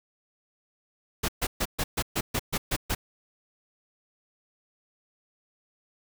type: noise bursts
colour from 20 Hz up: pink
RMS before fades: -27 dBFS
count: 10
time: 1.23-2.95 s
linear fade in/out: 10 ms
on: 55 ms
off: 130 ms
effects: none